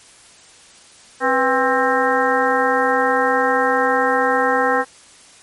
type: harmonic tone with a mistuned harmonic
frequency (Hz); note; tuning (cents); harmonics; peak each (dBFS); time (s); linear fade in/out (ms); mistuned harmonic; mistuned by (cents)
264.7; C4; +20; 1 / 2 / 3 / 4 / 5 / 6 / 7; -25 / -19 / -20 / -22 / -23 / -23 / -23; 1.2-4.85; 50; 2; -110
effects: white hiss -46 dBFS RMS until 5.42 s + MP3 48 kbps